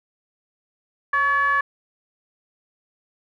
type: ring-modulated tone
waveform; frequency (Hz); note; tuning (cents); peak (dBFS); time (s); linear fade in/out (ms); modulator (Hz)
triangle; 293.6; D4; 0; -12; 1.13-1.61; 5; 1420
effects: none